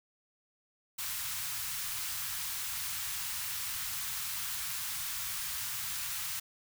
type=band-stop noise; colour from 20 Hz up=white; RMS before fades=-37 dBFS; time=0.98-6.4 s; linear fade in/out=10 ms; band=150 to 970 Hz; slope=24 dB/octave; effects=none